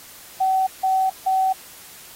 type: tone bursts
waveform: sine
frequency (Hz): 760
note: F#5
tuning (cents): +46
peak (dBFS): -16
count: 3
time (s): 0.4-1.53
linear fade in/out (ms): 10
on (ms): 270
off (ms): 160
effects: white hiss -43 dBFS RMS until 2.15 s + AAC 48 kbps